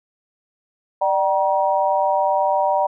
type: tone cluster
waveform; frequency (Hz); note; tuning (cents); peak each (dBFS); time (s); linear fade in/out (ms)
sine; 595 / 769 / 951; D5 / G5 / A#5; +22 / -33 / +34; -20; 1.01-2.87; 10
effects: none